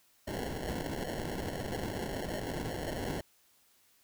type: noise with sample-and-hold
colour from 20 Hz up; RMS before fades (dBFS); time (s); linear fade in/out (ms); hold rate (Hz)
white; -37; 0.27-3.21; 5; 1225
effects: white hiss -67 dBFS RMS until 4.03 s

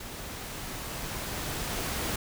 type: noise with level ramp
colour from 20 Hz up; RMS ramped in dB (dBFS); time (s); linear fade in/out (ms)
pink; -41 to -31; 0-2.16; 5
effects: none

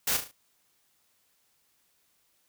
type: noise with echo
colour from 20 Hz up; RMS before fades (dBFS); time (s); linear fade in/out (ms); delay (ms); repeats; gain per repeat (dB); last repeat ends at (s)
white; -27; 0.07-0.17; 5; 36; 4; -7; 0.314
effects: white hiss -70 dBFS RMS until 2.48 s

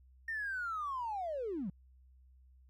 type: linear sweep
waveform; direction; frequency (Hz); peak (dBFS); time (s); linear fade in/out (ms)
triangle; down; 1845 to 162.3; -32; 0.28-1.7; 5
effects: tanh soft clip ceiling -33 dBFS + added 64 Hz sine -59 dBFS peak until 2.69 s

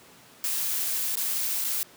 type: noise with dropouts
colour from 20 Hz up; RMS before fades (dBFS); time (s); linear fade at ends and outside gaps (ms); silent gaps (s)
blue; -28; 0.44-1.83; 0; 1.155-1.171 / 1.641-1.646
effects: pink hiss -52 dBFS RMS until 1.96 s + high-pass 150 Hz 12 dB/octave

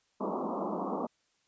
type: band-pass noise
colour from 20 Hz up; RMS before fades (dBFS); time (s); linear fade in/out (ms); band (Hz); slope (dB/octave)
pink; -34; 0.2-1.07; 10; 180 to 1200; 96
effects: white hiss -73 dBFS RMS until 1.47 s + resampled to 16000 Hz

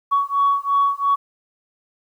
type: beating tone pair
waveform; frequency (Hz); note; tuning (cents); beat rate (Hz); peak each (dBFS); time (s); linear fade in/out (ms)
sine; 1120 / 1122.9; C#6 / C#6; +18 / +22; 2.9; -18; 0.11-1.16; 20
effects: tanh soft clip ceiling -9 dBFS + 9-bit

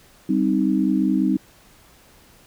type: chord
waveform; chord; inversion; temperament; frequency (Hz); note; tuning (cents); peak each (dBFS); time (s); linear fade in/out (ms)
sine; C minor; second; equal; 196 / 261.6 / 311.1; G3 / C4 / Eb4; 0 / 0 / 0; -21; 0.29-1.37; 5
effects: pink hiss -52 dBFS RMS until 2.46 s

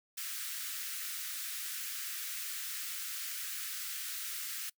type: high-pass noise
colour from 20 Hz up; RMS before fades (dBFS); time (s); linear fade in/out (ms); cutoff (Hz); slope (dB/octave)
white; -40; 0.17-4.7; 10; 1300; 48
effects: noise-tail reverb RT60 0.1 s tail -23 dB re dry

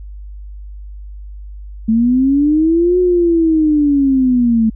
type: linear two-way sweep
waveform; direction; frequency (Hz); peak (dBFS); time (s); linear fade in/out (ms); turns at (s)
sine; up then down; 218.1 to 364.9 to 218.1; -9; 1.88-4.7; 10; 2.99
effects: added 50 Hz sine -28 dBFS peak until 4.75 s

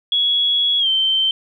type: tone with pitch glide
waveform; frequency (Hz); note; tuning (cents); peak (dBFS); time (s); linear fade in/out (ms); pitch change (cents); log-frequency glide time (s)
sine; 3352 to 3110; G#7 to G7; +15 to -14; -14; 0.12-1.31; 2; -129; 0.79-0.88
effects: 9-bit

